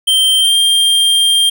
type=tone with pitch glide; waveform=square; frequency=3136 to 3193 Hz; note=G7 to G7; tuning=0 to +31 cents; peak=-9 dBFS; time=0.07-1.5 s; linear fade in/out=10 ms; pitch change=+31 cents; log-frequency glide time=0.39-0.56 s; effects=none